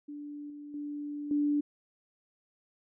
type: tone with level steps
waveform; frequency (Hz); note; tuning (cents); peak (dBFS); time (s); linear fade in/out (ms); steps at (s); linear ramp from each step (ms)
sine; 292.3; D4; -8; -39 / -42 / -35 / -25; 0.08-1.61; 10; 0.5 / 0.74 / 1.31; 2
effects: none